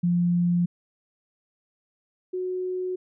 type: tone pair in turn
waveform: sine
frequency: 174.61 / 367.4 Hz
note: F3 / F#4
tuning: 0 / -12 cents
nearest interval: octave + minor second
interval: 1288 cents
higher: second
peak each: -19 / -26 dBFS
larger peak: first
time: 0.03-0.66 / 2.33-2.96 s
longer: neither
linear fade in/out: 10 ms
effects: none